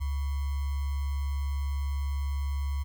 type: tone with sample-and-hold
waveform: sine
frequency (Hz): 70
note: C#2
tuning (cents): +18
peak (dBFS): -27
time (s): 0-2.84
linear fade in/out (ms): 20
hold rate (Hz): 1050
effects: none